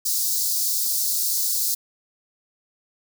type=high-pass noise; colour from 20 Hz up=white; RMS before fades=-23 dBFS; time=0.05-1.75 s; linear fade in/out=10 ms; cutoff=4200 Hz; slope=48 dB/octave; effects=none